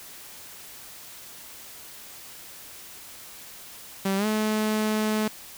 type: tone with pitch glide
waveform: sawtooth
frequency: 194 to 215.3 Hz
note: G3 to A3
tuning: -18 to -37 cents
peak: -19 dBFS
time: 4.05-5.28 s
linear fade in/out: 5 ms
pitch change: +181 cents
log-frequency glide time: 4.17-4.26 s
effects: white hiss -44 dBFS RMS until 5.57 s